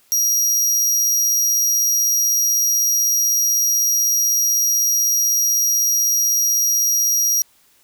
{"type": "tone with amplitude modulation", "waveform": "sawtooth", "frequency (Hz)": 5720, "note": "F8", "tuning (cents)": 41, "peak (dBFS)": -11, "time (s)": [0.12, 7.42], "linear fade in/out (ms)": 0, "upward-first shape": "sine", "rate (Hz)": 116, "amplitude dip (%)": 30, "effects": ["white hiss -56 dBFS RMS until 7.83 s"]}